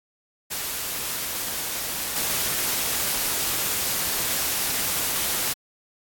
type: noise with level steps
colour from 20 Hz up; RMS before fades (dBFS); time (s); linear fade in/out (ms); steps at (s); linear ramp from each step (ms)
white; -29 / -25; 0.5-5.54; 20; 2.16; 2
effects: AAC 64 kbps